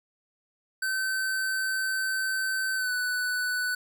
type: tone with pitch glide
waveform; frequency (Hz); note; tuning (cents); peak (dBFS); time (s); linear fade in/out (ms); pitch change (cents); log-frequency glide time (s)
square; 1537 to 1490.7; G6 to F#6; -35 to +12; -27; 0.82-3.75; 5; -53; 2.75-2.92
effects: none